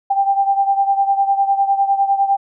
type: beating tone pair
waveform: sine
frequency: 788 / 797.9 Hz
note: G5 / G5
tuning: +9 / +30 cents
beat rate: 9.9 Hz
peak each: -14 / -19 dBFS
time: 0.1-2.37 s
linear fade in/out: 10 ms
effects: none